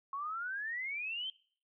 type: exponential sweep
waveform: sine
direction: up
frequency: 1083 to 3180 Hz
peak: -36 dBFS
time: 0.13-1.3 s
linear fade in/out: 2 ms
effects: noise-tail reverb RT60 0.5 s tail -22 dB re dry